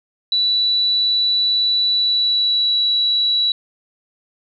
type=tone with pitch glide; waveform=sine; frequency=3951 to 3921 Hz; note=B7 to B7; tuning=0 to -13 cents; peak=-14 dBFS; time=0.32-3.52 s; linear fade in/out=2 ms; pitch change=-13 cents; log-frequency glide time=1.9-2.77 s; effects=none